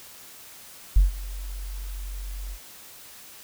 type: tone with ADSR envelope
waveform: sine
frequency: 46.25 Hz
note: F#1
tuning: in tune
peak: -9 dBFS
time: 0.96-2.59 s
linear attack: 6 ms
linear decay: 140 ms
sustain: -22 dB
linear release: 72 ms
effects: tanh soft clip ceiling -10 dBFS + white hiss -46 dBFS RMS until 3.43 s